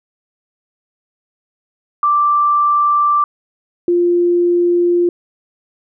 sine tone pair in turn, 1174.7 / 349.2 Hz, D6 / F4, 0 / 0 cents, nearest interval octave + major sixth, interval 2100 cents, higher first, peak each -10 dBFS, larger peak neither, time 2.03-3.24 / 3.88-5.09 s, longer neither, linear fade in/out 2 ms, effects none

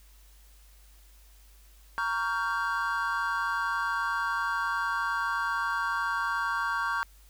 triangle chord, G half-diminished seventh, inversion first, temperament equal with one note detuned, 932.3 / 1124.2 / 1396.9 / 1568 Hz, Bb5 / Db6 / F6 / G6, 0 / +24 / 0 / 0 cents, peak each -32 / -30 / -32 / -30 dBFS, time 1.98-7.03 s, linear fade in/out 0 ms, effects added 50 Hz sine -53 dBFS peak until 7.29 s + white hiss -61 dBFS RMS until 7.29 s

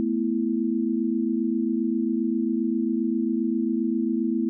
sine chord, A suspended second, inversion none, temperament just, 220 / 247.5 / 330 Hz, A3 / B3 / E4, 0 / +4 / +2 cents, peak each -26 dBFS, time 0-4.49 s, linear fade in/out 0 ms, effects none

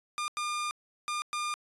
sawtooth tone bursts at uneven times, 1206 Hz, D6, 46 cents sharp, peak -27 dBFS, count 4, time 0.18-0.28 / 0.37-0.71 / 1.08-1.22 / 1.33-1.54 s, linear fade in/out 0 ms, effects resampled to 24000 Hz

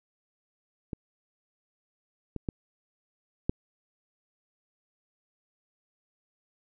clicks, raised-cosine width 3 ms, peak -21 / -21 / -17 / -12 dBFS, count 4, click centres 0.932 / 2.363 / 2.488 / 3.495 s, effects none

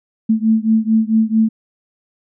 sine beating tone pair, 219.3 / 223.8 Hz, A3 / A3, -6 / +30 cents, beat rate 4.5 Hz, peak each -14 / -15 dBFS, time 0.29-1.49 s, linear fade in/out 10 ms, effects none

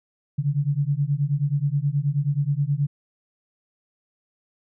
sine beating tone pair, 138.59 / 147.99 Hz, C#3 / D3, 0 / +14 cents, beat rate 9.4 Hz, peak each -23 dBFS, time 0.38-2.87 s, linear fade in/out 10 ms, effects none

